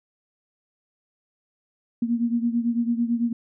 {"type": "beating tone pair", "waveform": "sine", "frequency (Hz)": [233.1, 242.1], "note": ["A#3", "B3"], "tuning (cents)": [0, -34], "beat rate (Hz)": 9, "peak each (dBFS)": [-22, -26], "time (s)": [2.02, 3.33], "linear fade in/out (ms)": 5, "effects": []}